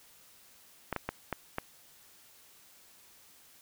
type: clicks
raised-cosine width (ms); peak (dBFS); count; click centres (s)
0.5; -17; 5; 0.927 / 0.963 / 1.09 / 1.327 / 1.584
effects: white hiss -59 dBFS RMS until 3.61 s